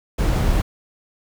brown noise, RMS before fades -18 dBFS, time 0.18-0.62 s, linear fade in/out 10 ms, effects none

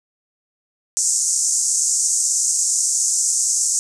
pink band-pass noise, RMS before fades -19 dBFS, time 0.97-3.79 s, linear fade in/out 0 ms, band 6200 to 8500 Hz, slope 48 dB/octave, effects none

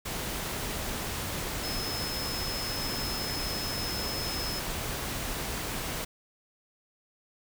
sine tone in noise, 5180 Hz, E8, 31 cents flat, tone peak -35 dBFS, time 1.63-4.6 s, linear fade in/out 10 ms, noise pink, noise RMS -34 dBFS, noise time 0.05-6.05 s, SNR -4 dB, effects none

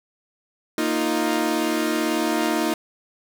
sawtooth chord, Bb suspended fourth, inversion none, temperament equal, 233.1 / 311.1 / 349.2 Hz, Bb3 / Eb4 / F4, 0 / 0 / 0 cents, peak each -23 / -19 / -22 dBFS, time 0.78-2.74 s, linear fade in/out 2 ms, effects none

